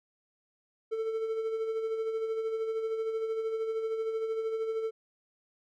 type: tone with tremolo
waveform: triangle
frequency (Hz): 445.1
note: A4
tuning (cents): +20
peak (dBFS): -26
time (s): 0.91-4.91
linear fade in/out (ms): 20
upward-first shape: sine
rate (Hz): 13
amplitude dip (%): 45
effects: none